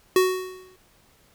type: tone with exponential decay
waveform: square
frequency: 371.2 Hz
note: F#4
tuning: 6 cents sharp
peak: -14 dBFS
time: 0.16-0.76 s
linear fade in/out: 2 ms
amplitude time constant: 130 ms
effects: pink hiss -59 dBFS RMS until 1.34 s